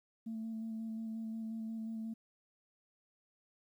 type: tone with vibrato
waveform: sine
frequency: 223.2 Hz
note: A3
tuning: 25 cents sharp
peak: -37 dBFS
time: 0.26-2.14 s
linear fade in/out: 10 ms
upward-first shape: square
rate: 5.6 Hz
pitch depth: 13 cents each way
effects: tanh soft clip ceiling -35 dBFS + 12-bit